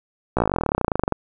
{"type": "slowing click train", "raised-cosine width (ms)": 1, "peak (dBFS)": -5, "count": 28, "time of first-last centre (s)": [0.37, 1.123], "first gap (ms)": 16, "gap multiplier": 1.04, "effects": []}